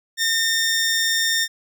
15% pulse tone, 1819 Hz, A#6, 43 cents flat, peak -12 dBFS, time 0.17-1.48 s, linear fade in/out 50 ms, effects none

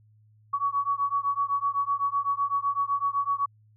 sine beating tone pair, 1122 / 1129.9 Hz, C#6 / C#6, +21 / +33 cents, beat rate 7.9 Hz, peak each -27 dBFS, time 0.53-3.46 s, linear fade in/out 10 ms, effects added 107 Hz sine -56 dBFS peak until 3.76 s

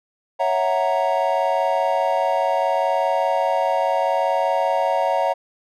triangle chord, F# dominant seventh, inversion second, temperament equal, 554.4 / 659.3 / 740 / 932.3 Hz, C#5 / E5 / F#5 / A#5, 0 / 0 / 0 / 0 cents, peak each -21 dBFS, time 0.39-5.34 s, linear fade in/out 20 ms, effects none

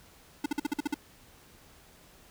square tone bursts, 293.4 Hz, D4, 2 cents flat, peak -27 dBFS, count 8, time 0.44-0.943 s, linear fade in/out 5 ms, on 20 ms, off 49 ms, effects pink hiss -57 dBFS RMS until 2.3 s

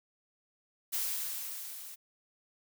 blue noise with level ramp, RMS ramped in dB -32 to -47 dBFS, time 0.92-1.96 s, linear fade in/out 20 ms, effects none

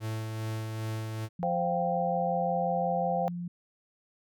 45% pulse tone with tremolo, 110.3 Hz, A2, 5 cents sharp, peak -31 dBFS, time 0-1.29 s, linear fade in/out 50 ms, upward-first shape sine, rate 2.5 Hz, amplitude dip 30%
sine tone, 174.61 Hz, F3, in tune, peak -33 dBFS, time 1.39-3.48 s, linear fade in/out 5 ms
sine chord, C suspended fourth, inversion none, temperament equal, 523.3 / 698.5 / 784 Hz, C5 / F5 / G5, 0 / 0 / 0 cents, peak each -31 dBFS, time 1.43-3.28 s, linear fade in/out 0 ms
effects none

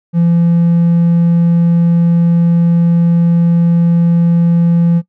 triangle tone, 170 Hz, F3, 46 cents flat, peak -4 dBFS, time 0.13-5.02 s, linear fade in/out 50 ms, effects noise-tail reverb RT60 0.1 s tail -19 dB re dry + tanh soft clip ceiling -1 dBFS

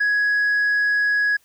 sine tone with tanh clipping, 1670 Hz, G#6, 9 cents sharp, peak -17 dBFS, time 0-1.37 s, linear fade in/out 10 ms, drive 1 dB, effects white hiss -60 dBFS RMS until 1.44 s

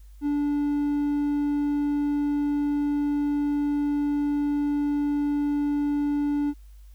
triangle tone, 290.2 Hz, D4, 21 cents flat, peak -20 dBFS, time 0.21-6.54 s, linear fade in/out 50 ms, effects added 50 Hz sine -44 dBFS peak until 6.94 s + white hiss -65 dBFS RMS until 6.94 s

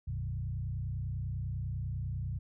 sine tone with frequency modulation, 100 Hz, G2, 35 cents sharp, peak -33 dBFS, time 0.07-2.39 s, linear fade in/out 10 ms, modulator 30.1 Hz, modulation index 1.4, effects none

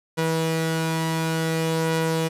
sawtooth tone pair together, 162.12 / 485.8 Hz, E3 / B4, -29 / -29 cents, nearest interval octave + perfect fifth, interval 1900 cents, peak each -19 / -23 dBFS, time 0.17-2.29 s, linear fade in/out 20 ms, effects resampled to 32000 Hz

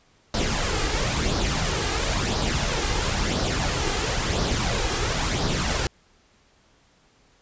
pink noise with flanger, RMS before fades -24 dBFS, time 0.34-5.87 s, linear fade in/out 2 ms, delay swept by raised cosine 0.2 to 2.5 ms, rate 0.98 Hz, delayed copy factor +0.5, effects pink hiss -60 dBFS RMS until 7.41 s + resampled to 16000 Hz

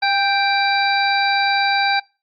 harmonic tone with a mistuned harmonic, 784 Hz, G5, in tune, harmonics 1 / 2 / 3 / 5 / 6, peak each -18 / -21 / -23 / -25 / -26 dBFS, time 0.02-2 s, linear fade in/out 10 ms, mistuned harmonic 1, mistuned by +32 cents, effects noise-tail reverb RT60 0.3 s tail -24 dB re dry + Opus 48 kbps

